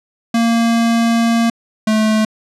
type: tone pair in turn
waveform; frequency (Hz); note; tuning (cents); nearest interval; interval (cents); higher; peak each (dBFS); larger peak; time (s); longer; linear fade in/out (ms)
square; 231 / 217; A#3 / A3; -16 / -24; minor second; 108; first; -12; neither; 0.34-1.5 / 1.87-2.25; first; 5
effects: low-pass 9000 Hz 12 dB/octave